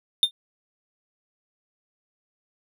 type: tone with exponential decay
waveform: triangle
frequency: 3621 Hz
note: A7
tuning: 49 cents sharp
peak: -9 dBFS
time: 0.23-0.31 s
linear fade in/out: 1 ms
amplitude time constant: 16 ms
effects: none